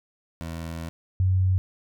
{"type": "tone pair in turn", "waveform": ["20% pulse", "sine"], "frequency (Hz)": [82.41, 93.33], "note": ["E2", "F#2"], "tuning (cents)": [0, 15], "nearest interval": "major second", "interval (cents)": 215, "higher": "second", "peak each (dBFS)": [-27, -18], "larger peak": "second", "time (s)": [[0.41, 0.89], [1.2, 1.58]], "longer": "first", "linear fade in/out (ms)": 0, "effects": []}